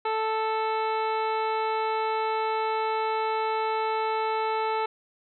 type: harmonic tone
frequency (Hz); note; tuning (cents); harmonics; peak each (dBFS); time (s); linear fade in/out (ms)
440; A4; 0; 1 / 2 / 3 / 4 / 5 / 6 / 7 / 8 / 9; -29 / -27 / -33 / -43 / -39 / -42 / -49 / -50 / -45; 0.05-4.86; 5
effects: none